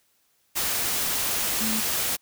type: tone in noise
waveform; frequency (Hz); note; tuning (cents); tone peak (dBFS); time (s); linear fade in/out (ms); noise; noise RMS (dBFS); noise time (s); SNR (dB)
sine; 220; A3; 0; -28; 1.6-1.81; 20; white; -26; 0.55-2.17; -5
effects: white hiss -67 dBFS RMS until 2.21 s